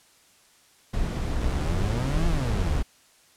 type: noise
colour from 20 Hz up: brown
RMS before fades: -26 dBFS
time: 0.93-2.83 s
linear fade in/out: 10 ms
type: exponential two-way sweep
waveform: 35% pulse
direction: up then down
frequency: 57.5 to 174.61 to 66 Hz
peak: -26 dBFS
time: 1.41-2.79 s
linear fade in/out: 0 ms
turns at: 2.27 s
effects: white hiss -58 dBFS RMS until 3.36 s + low-pass 10000 Hz 12 dB/octave